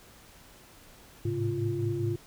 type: tone cluster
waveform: sine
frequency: 106.4 / 111.3 / 135.3 / 346.7 Hz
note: G#2 / A2 / C#3 / F4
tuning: +42 / +20 / -42 / -13 cents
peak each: -32 / -35 / -34 / -31 dBFS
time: 1.25-2.16 s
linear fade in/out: 5 ms
effects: pink hiss -54 dBFS RMS until 2.26 s